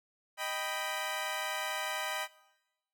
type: chord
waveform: 15% pulse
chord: Eb augmented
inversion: none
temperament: equal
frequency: 622.3 / 784 / 987.8 Hz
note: Eb5 / G5 / B5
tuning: 0 / 0 / 0 cents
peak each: -32 dBFS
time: 0.37-2.28 s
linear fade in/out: 50 ms
effects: noise-tail reverb RT60 1.0 s tail -20 dB re dry